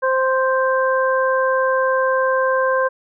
harmonic tone, 523.3 Hz, C5, in tune, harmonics 1 / 2 / 3, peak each -17 / -20 / -22 dBFS, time 0.02-2.89 s, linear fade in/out 20 ms, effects none

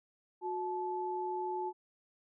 sine tone pair together, 364.8 / 867.6 Hz, F#4 / A5, -24 / -25 cents, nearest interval octave + minor third, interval 1499 cents, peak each -37 / -36 dBFS, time 0.41-1.73 s, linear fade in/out 50 ms, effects none

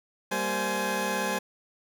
20% pulse tone cluster, 195.8 / 232.1 / 521 / 841 Hz, G3 / A#3 / C5 / G#5, -2 / -7 / -7 / +22 cents, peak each -28 / -31 / -27 / -26 dBFS, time 0.31-1.39 s, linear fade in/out 10 ms, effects none

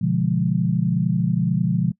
sine chord, B diminished seventh, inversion none, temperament equal with one note detuned, 123.47 / 145.31 / 174.61 / 207.7 Hz, B2 / D3 / F3 / Ab3, 0 / -18 / 0 / 0 cents, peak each -24 / -24 / -20 / -26 dBFS, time 0.01-1.92 s, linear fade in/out 10 ms, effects noise-tail reverb RT60 0.1 s tail -23 dB re dry

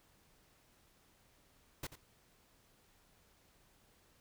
pink noise with echo, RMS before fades -42 dBFS, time 1.83-1.87 s, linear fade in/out 5 ms, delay 87 ms, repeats 1, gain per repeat -12 dB, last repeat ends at 1.957 s, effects pink hiss -69 dBFS RMS until 4.2 s

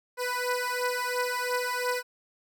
15% pulse beating tone pair, 493.9 / 496.8 Hz, B4 / B4, 0 / +10 cents, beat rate 2.9 Hz, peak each -24 dBFS, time 0.17-2.03 s, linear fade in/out 50 ms, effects none

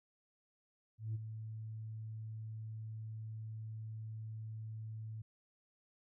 sine tone with ADSR envelope, 110 Hz, A2, in tune, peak -33 dBFS, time 0.98-5.22 s, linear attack 170 ms, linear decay 22 ms, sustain -9 dB, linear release 7 ms, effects tanh soft clip ceiling -33 dBFS

